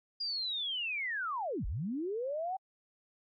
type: linear two-way sweep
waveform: sine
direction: down then up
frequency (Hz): 4877 to 32.11 to 779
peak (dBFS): -33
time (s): 0.2-2.57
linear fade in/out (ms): 10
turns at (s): 1.66
effects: AAC 64 kbps